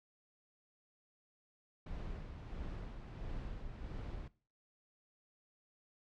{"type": "noise with tremolo", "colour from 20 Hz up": "brown", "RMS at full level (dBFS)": -43, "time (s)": [1.86, 4.28], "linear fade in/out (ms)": 5, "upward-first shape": "sine", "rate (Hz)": 1.5, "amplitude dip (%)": 40, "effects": ["noise-tail reverb RT60 0.4 s tail -20 dB re dry", "low-pass 4000 Hz 12 dB/octave"]}